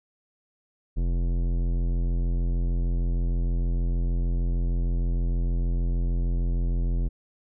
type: tone with tanh clipping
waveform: sine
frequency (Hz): 43.24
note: F1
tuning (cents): -16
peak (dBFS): -24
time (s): 0.96-7.09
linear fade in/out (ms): 20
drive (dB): 16
effects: none